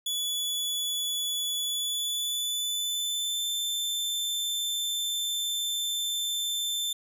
sawtooth tone with pitch glide, 3422 to 3547 Hz, A7 to A7, -49 to +13 cents, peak -25 dBFS, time 0.06-6.93 s, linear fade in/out 5 ms, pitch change +62 cents, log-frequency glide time 1.59-3.47 s, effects none

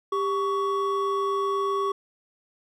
triangle tone pair together, 396.1 / 1120.3 Hz, G4 / C#6, +18 / +18 cents, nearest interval octave + tritone, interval 1800 cents, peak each -24 dBFS, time 0.12-1.92 s, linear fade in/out 5 ms, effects none

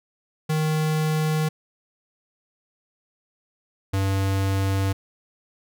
square tone pair in turn, 155.56 / 97.12 Hz, D#3 / G2, 0 / -16 cents, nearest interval minor sixth, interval 816 cents, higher first, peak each -21 dBFS, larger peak neither, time 0.49-1.49 / 3.93-4.93 s, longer neither, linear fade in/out 10 ms, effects none

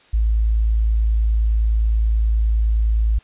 sine tone, 54.8 Hz, A1, 6 cents flat, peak -14 dBFS, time 0.13-3.19 s, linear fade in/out 10 ms, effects white hiss -52 dBFS RMS until 3.23 s + resampled to 8000 Hz

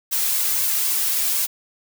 blue noise with flanger, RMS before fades -21 dBFS, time 0.11-1.47 s, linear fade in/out 20 ms, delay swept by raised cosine 1.8 to 2.52 ms, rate 3.9 Hz, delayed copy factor +0.5, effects none

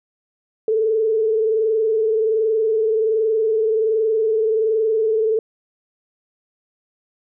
sine tone with frequency modulation, 440 Hz, A4, in tune, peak -15 dBFS, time 0.68-5.39 s, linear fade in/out 2 ms, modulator 21.3 Hz, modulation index 0.59, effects none

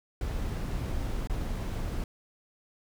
brown noise with dropouts, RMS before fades -32 dBFS, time 0.21-2.04 s, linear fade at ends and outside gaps 2 ms, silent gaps 1.273-1.297 s, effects none

